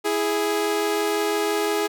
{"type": "tone pair together", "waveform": "sawtooth", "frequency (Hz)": [329.6, 415.5], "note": ["E4", "G#4"], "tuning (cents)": [0, 1], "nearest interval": "major third", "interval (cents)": 401, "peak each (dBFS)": [-23, -18], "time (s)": [0.04, 1.88], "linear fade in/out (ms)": 20, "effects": []}